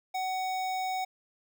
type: tone with notch filter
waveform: square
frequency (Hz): 750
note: F#5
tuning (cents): +23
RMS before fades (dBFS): -32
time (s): 0.14-1.05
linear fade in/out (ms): 10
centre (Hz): 11000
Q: 0.86
effects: none